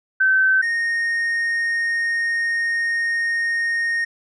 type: tone pair in turn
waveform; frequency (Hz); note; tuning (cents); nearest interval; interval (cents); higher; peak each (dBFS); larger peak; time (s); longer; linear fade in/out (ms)
sine / triangle; 1538 / 1852.9; G6 / A#6; -33 / -11; minor third; 322; second; -13 / -17; first; 0.2-0.62 / 0.62-4.05; second; 10
effects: resampled to 24000 Hz